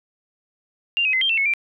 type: tone with pitch steps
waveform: sine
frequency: 2787 / 2539 / 2053 / 3175 / 2682 / 2196 / 2357 Hz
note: F7 / D#7 / C7 / G7 / E7 / C#7 / D7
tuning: -4 / +34 / -33 / +21 / +29 / -17 / +6 cents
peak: -17 dBFS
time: 0.97-1.537 s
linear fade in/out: 0 ms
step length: 81 ms
effects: none